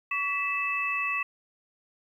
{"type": "tone cluster", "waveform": "sine", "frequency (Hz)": [1133, 1974, 2627], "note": ["C#6", "B6", "E7"], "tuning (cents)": [37, -1, -7], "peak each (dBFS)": [-32, -34, -28], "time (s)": [0.11, 1.23], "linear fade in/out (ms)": 5, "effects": ["10-bit"]}